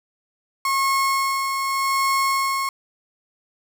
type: tone with tremolo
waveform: 35% pulse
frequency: 1087 Hz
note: C#6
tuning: 34 cents flat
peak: -16 dBFS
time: 0.65-2.69 s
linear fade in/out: 2 ms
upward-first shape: sine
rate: 0.84 Hz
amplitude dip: 40%
effects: none